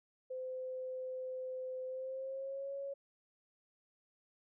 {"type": "tone with pitch glide", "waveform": "sine", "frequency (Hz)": [514, 554.1], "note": ["C5", "C#5"], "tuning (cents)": [-31, -1], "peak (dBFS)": -39, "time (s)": [0.3, 2.94], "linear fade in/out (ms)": 10, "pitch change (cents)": 130, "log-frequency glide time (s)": [1.86, 2.73], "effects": []}